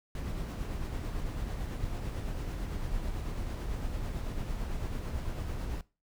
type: noise with tremolo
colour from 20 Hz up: brown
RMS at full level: -34 dBFS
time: 0.15-5.81 s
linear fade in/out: 2 ms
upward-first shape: sine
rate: 9 Hz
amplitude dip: 30%
effects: noise-tail reverb RT60 0.3 s tail -20 dB re dry